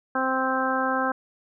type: harmonic tone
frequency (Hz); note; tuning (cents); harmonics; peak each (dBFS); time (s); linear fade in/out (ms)
261.6; C4; 0; 1 / 2 / 3 / 4 / 5 / 6; -29 / -29 / -29 / -29 / -29 / -29; 0.15-1.12; 5
effects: none